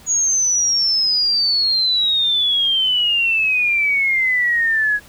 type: exponential sweep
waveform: sine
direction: down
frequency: 6760 to 1661.2 Hz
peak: -14 dBFS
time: 0.06-5 s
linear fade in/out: 50 ms
effects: pink hiss -45 dBFS RMS until 5.08 s